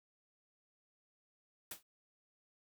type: noise with exponential decay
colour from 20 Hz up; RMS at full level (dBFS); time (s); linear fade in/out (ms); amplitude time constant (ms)
white; -40; 1.71-1.83; 5; 26
effects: none